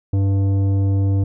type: tone with tanh clipping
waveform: triangle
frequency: 98 Hz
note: G2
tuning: in tune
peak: -16 dBFS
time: 0.13-1.24 s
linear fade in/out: 5 ms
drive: 15 dB
effects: none